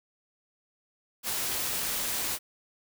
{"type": "noise", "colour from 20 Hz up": "white", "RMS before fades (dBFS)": -31, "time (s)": [1.23, 2.39], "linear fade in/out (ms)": 50, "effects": []}